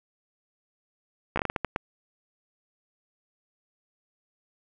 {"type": "slowing click train", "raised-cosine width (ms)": 0.5, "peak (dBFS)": -11, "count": 9, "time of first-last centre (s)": [1.36, 1.761], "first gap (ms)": 14, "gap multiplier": 1.35, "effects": []}